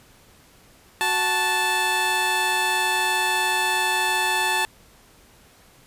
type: tone pair together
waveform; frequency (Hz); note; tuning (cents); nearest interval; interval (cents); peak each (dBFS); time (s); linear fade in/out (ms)
15% pulse; 370 / 877; F#4 / A5; 0 / -6; octave + minor third; 1494; -23 / -14; 1.01-4.65; 0
effects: pink hiss -53 dBFS RMS until 5.86 s + resampled to 32000 Hz